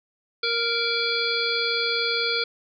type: harmonic tone with a mistuned harmonic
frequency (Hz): 466.2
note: A#4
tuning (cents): 0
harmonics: 1 / 3 / 5 / 7 / 9 / 10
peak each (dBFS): -29 / -29 / -29 / -29 / -29 / -29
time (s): 0.43-2.44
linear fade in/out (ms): 5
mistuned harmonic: 7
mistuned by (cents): +63
effects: none